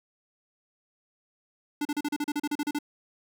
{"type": "tone bursts", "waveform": "square", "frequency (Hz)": 293.7, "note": "D4", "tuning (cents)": 0, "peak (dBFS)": -27, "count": 13, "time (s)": [1.81, 2.788], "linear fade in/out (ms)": 5, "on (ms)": 42, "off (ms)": 36, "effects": []}